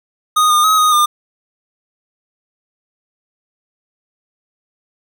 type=tone with pitch steps; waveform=square; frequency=1240 / 1215 / 1271 / 1244 / 1205 Hz; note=D#6 / D#6 / D#6 / D#6 / D6; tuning=-6 / -42 / +36 / -1 / +44 cents; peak=-10 dBFS; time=0.36-1.06 s; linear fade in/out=10 ms; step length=140 ms; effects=none